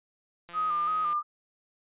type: click train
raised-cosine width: 0.3 ms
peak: -31 dBFS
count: 111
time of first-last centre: 0.49-1.13 s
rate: 172 Hz
type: tone with vibrato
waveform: sine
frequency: 1228 Hz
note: D#6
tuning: 23 cents flat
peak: -25 dBFS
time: 0.53-1.23 s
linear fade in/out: 50 ms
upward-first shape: square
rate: 2.9 Hz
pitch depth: 39 cents each way
effects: resampled to 8000 Hz